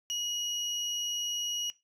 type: tone pair together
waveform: sine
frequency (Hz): 2900 / 5800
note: F#7 / F#8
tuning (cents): -35 / -35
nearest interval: octave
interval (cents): 1200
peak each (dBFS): -31 / -31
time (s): 0.1-1.7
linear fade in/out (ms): 0
effects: noise-tail reverb RT60 0.2 s tail -19 dB re dry + tanh soft clip ceiling -28 dBFS